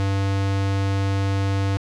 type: tone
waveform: square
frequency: 98 Hz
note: G2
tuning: in tune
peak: -20 dBFS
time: 0-1.77 s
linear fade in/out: 0 ms
effects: low-pass 6000 Hz 12 dB/octave